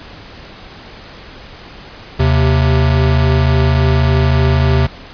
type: tone pair together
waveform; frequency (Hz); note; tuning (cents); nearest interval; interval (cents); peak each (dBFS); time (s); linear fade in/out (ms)
square; 77.78 / 130.81; D#2 / C3; 0 / 0; major sixth; 900; -13; 2.19-4.87; 10
effects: pink hiss -35 dBFS RMS until 5.13 s + resampled to 11025 Hz